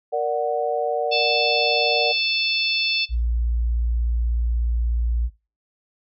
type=chord; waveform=sine; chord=Bb augmented; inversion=none; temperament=equal; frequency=466.2 / 587.3 / 740 Hz; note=Bb4 / D5 / F#5; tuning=0 / 0 / 0 cents; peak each=-24 dBFS; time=0.12-2.13 s; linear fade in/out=20 ms
type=harmonic tone; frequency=880 Hz; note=A5; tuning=in tune; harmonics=3 / 4 / 5 / 6; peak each=-23 / -24 / -25 / -30 dBFS; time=1.11-3.06 s; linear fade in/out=20 ms
type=tone; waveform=sine; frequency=58.27 Hz; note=A#1; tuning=in tune; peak=-19 dBFS; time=3.09-5.3 s; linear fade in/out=50 ms
effects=noise-tail reverb RT60 0.3 s tail -18 dB re dry